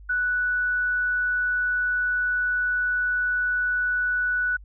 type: tone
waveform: sine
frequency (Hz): 1480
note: F#6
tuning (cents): 0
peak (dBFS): -21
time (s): 0.09-4.57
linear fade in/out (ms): 10
effects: added 50 Hz sine -42 dBFS peak until 4.64 s